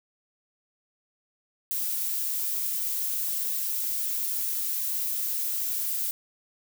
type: noise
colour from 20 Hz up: violet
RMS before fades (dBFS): -29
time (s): 1.71-6.11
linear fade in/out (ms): 0
effects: none